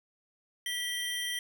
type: tone pair together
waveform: square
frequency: 1954 / 3159 Hz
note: B6 / G7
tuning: -19 / +13 cents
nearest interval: minor sixth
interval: 832 cents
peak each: -36 / -35 dBFS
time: 0.66-1.39 s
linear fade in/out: 2 ms
effects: none